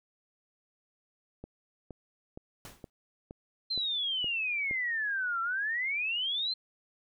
click train, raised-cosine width 2 ms, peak -29 dBFS, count 8, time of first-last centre 1.44-4.711 s, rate 2.14 Hz
pink noise with exponential decay, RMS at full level -43 dBFS, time 2.65-2.9 s, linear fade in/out 1 ms, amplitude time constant 54 ms
sine exponential two-way sweep, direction down then up, 4186 to 1336 to 4186 Hz, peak -29 dBFS, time 3.7-6.54 s, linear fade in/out 10 ms, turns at 5.41 s
effects none

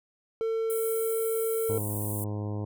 triangle tone, 450 Hz, A4, 39 cents sharp, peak -24 dBFS, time 0.41-1.78 s, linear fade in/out 0 ms
pink high-pass noise, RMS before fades -37 dBFS, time 0.7-2.24 s, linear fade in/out 0 ms, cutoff 8600 Hz, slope 48 dB/octave
harmonic tone, 104.1 Hz, G#2, 5 cents sharp, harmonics 1 / 2 / 3 / 4 / 5 / 6 / 7 / 8 / 9 / 10, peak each -31 / -39 / -39 / -42 / -44 / -49 / -50 / -52 / -50 / -54 dBFS, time 1.69-2.65 s, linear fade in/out 5 ms
effects none

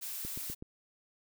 blue noise, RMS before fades -40 dBFS, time 0.01-0.55 s, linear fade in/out 20 ms
click train, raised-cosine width 3 ms, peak -30 dBFS, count 4, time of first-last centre 0.25-0.625 s, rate 8.01 Hz
effects none

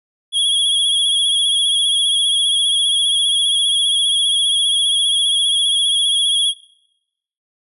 square tone with vibrato, 3322 Hz, G#7, in tune, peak -14 dBFS, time 0.32-6.54 s, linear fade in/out 50 ms, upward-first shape sine, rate 15 Hz, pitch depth 47 cents each way, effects noise-tail reverb RT60 0.9 s tail -24 dB re dry + resampled to 32000 Hz

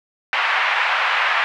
white band-pass noise, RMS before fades -19 dBFS, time 0.33-1.44 s, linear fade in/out 0 ms, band 760 to 2500 Hz, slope 24 dB/octave, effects none

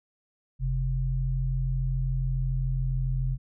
sine tone pair together, 43.65 / 130.81 Hz, F1 / C3, 0 / 0 cents, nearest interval octave + perfect fifth, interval 1900 cents, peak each -27 dBFS, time 0.59-3.38 s, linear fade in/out 50 ms, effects none

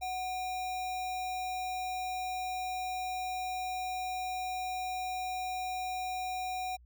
sine tone with sample-and-hold, 740 Hz, F#5, in tune, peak -33 dBFS, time 0.01-6.77 s, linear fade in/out 20 ms, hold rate 3150 Hz, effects added 60 Hz sine -55 dBFS peak until 6.85 s

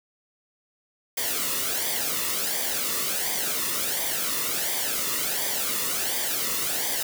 white noise with flanger, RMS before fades -27 dBFS, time 1.17-7.03 s, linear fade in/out 5 ms, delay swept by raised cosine 0.73 to 1.3 ms, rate 1.4 Hz, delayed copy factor -0.65, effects none

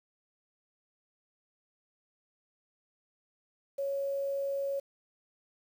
sine tone with quantisation, 554.4 Hz, C#5, in tune, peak -30 dBFS, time 3.78-4.8 s, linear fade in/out 10 ms, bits 9, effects none

